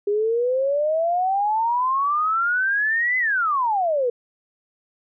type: exponential two-way sweep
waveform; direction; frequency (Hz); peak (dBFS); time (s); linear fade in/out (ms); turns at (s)
sine; up then down; 402.6 to 2044 to 467.1; -18; 0.07-4.1; 5; 3.18
effects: none